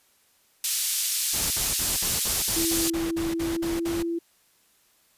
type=band-pass noise; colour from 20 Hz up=white; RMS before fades=-26 dBFS; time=0.64-2.9 s; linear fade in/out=2 ms; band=3600 to 13000 Hz; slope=12 dB/octave
type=noise bursts; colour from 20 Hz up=pink; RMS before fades=-34 dBFS; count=12; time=1.33-4.029 s; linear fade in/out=10 ms; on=180 ms; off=49 ms
type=tone with pitch glide; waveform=sine; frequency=331.3 to 336.9 Hz; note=E4 to E4; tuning=+9 to +38 cents; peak=-25 dBFS; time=2.56-4.19 s; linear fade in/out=10 ms; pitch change=+29 cents; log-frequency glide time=3.33-3.98 s
effects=white hiss -63 dBFS RMS until 5.17 s + resampled to 32000 Hz